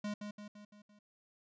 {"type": "tone with echo", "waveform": "square", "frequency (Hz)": 207.7, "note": "G#3", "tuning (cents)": 0, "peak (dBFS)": -37, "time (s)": [0.04, 0.14], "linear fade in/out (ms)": 5, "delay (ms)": 170, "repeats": 5, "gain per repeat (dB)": -5, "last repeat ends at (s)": 0.99, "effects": ["resampled to 16000 Hz"]}